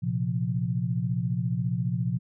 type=chord; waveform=sine; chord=Bb suspended second; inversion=none; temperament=just; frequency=116.54 / 131.11 / 174.81 Hz; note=Bb2 / C3 / F3; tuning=0 / +4 / +2 cents; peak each=-29 dBFS; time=0.02-2.19 s; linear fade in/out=20 ms; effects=none